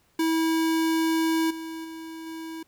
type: tone with level steps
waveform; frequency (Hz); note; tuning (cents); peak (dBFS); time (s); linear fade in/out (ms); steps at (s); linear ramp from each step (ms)
square; 324; E4; -30; -22 / -34 / -37 / -35; 0.19-2.63; 5; 1.5 / 1.84 / 2.26; 10
effects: pink hiss -65 dBFS RMS until 2.67 s